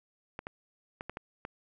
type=clicks; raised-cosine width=0.5 ms; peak=-23 dBFS; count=6; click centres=0.391 / 0.469 / 1.009 / 1.096 / 1.171 / 1.451 s; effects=none